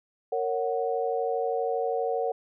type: chord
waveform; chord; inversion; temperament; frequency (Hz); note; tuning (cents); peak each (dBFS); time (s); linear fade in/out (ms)
sine; F# major; first; just; 462.5 / 555 / 740; A#4 / C#5 / F#5; -14 / +2 / 0; -28 / -31 / -30; 0.32-2.32; 5
effects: none